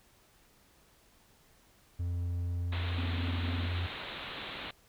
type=tone with pitch glide; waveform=triangle; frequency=87.31 to 88.17 Hz; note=F2 to F2; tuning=0 to +17 cents; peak=-29 dBFS; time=1.99-3.87 s; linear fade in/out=10 ms; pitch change=+17 cents; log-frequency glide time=2.58-3.67 s
type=low-pass noise; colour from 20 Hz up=white; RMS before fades=-42 dBFS; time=2.72-4.71 s; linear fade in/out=5 ms; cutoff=4000 Hz; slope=96 dB/octave
type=tone bursts; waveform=sine; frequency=255.2 Hz; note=C4; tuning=43 cents flat; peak=-36 dBFS; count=14; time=2.98-3.658 s; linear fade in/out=2 ms; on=28 ms; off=22 ms
effects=pink hiss -64 dBFS RMS until 4.88 s